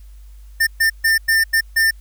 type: tone bursts at uneven times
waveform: square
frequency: 1798 Hz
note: A6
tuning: 37 cents sharp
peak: -13 dBFS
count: 6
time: 0.6-0.67 / 0.8-0.9 / 1.04-1.18 / 1.28-1.44 / 1.53-1.61 / 1.76-1.91 s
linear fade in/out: 10 ms
effects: added 50 Hz sine -37 dBFS peak until 2 s + white hiss -58 dBFS RMS until 2 s